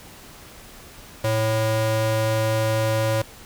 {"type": "ring-modulated tone", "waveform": "square", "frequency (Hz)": 220, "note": "A3", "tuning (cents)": 0, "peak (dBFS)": -17, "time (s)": [1.24, 3.22], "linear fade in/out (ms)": 5, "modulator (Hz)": 332, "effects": ["pink hiss -44 dBFS RMS until 3.45 s"]}